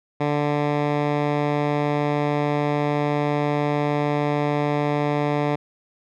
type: tone with low-pass filter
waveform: 10% pulse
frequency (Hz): 146.83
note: D3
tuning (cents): 0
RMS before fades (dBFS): -22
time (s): 0.2-5.56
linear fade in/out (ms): 10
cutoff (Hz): 2500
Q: 0.58
effects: none